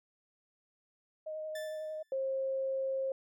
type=tone with vibrato; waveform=sine; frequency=622.3 Hz; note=D#5; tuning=in tune; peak=-37 dBFS; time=1.26-2.03 s; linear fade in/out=10 ms; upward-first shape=sine; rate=11 Hz; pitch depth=13 cents each way
type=tone with exponential decay; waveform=sawtooth; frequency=1760 Hz; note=A6; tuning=in tune; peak=-38 dBFS; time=1.55-2.15 s; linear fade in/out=5 ms; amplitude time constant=130 ms
type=tone; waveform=sine; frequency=534 Hz; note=C5; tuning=35 cents sharp; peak=-31 dBFS; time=2.12-3.12 s; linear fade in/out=2 ms
effects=none